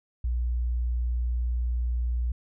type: tone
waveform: sine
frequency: 60.1 Hz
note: B1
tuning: 46 cents flat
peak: -24 dBFS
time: 0.24-2.32 s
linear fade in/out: 5 ms
effects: none